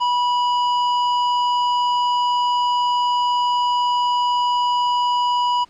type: tone with hard clipping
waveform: sine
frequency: 978 Hz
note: B5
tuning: 17 cents flat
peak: -18 dBFS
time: 0-5.65 s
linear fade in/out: 20 ms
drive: 10 dB
effects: pink hiss -54 dBFS RMS until 5.69 s + low-pass 6000 Hz 12 dB/octave